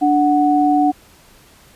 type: tone pair together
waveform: sine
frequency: 293.7 / 740 Hz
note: D4 / F#5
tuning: 0 / 0 cents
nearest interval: octave + major third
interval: 1600 cents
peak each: -14 dBFS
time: 0.01-0.92 s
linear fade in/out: 20 ms
effects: pink hiss -48 dBFS RMS until 1.75 s + resampled to 32000 Hz